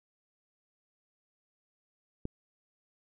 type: click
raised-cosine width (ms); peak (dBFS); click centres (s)
3; -22; 2.254
effects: none